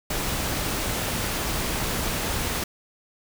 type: noise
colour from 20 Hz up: pink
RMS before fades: -27 dBFS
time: 0.1-2.64 s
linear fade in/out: 5 ms
effects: none